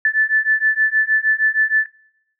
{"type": "beating tone pair", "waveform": "sine", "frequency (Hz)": [1747, 1753.4], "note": ["A6", "A6"], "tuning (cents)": [-13, -7], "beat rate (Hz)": 6.4, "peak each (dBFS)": -17, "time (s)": [0.05, 1.86], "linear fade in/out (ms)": 2, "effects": ["noise-tail reverb RT60 0.8 s tail -22 dB re dry"]}